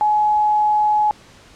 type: tone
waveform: sine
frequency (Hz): 845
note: G#5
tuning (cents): +30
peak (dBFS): -13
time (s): 0.01-1.11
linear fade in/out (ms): 0
effects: pink hiss -46 dBFS RMS until 1.55 s + low-pass 7000 Hz 12 dB/octave